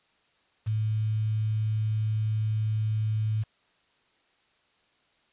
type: tone with quantisation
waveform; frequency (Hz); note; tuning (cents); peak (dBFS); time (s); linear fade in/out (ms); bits
sine; 108.5; A2; -24; -24; 0.66-3.44; 20; 8
effects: white hiss -67 dBFS RMS until 5.32 s + resampled to 8000 Hz